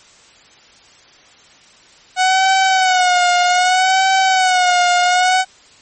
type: tone with vibrato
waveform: sawtooth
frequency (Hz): 738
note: F#5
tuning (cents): -5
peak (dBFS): -7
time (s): 2.16-5.45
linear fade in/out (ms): 50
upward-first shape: sine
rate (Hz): 0.64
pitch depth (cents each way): 64
effects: white hiss -46 dBFS RMS until 5.81 s + MP3 32 kbps